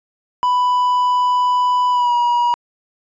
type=tone with pitch glide; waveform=triangle; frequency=992 to 961 Hz; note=B5 to B5; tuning=+7 to -48 cents; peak=-11 dBFS; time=0.43-2.54 s; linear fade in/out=0 ms; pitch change=-55 cents; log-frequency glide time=1.91-2.14 s; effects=resampled to 16000 Hz